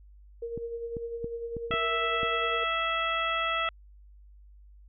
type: tone with tremolo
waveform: sine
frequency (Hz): 466.2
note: A#4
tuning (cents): 0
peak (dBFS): -31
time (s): 0.42-2.64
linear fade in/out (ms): 5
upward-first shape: sine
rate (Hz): 10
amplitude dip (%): 50
type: clicks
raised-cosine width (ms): 3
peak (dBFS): -24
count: 7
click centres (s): 0.576 / 0.968 / 1.244 / 1.567 / 1.708 / 1.739 / 2.232
type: harmonic tone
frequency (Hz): 659.3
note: E5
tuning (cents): 0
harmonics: 1 / 2 / 3 / 4 / 5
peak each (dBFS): -35 / -29 / -34 / -34 / -35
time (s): 1.71-3.69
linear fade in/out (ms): 2
effects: added 50 Hz sine -50 dBFS peak until 4.88 s